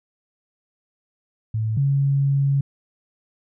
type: tone pair in turn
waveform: sine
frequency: 110 / 138.97 Hz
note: A2 / C#3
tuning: 0 / +5 cents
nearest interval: major third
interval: 405 cents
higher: second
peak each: -20 / -16 dBFS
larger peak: second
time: 1.54-1.77 / 1.77-2.61 s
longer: second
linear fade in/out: 5 ms
effects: none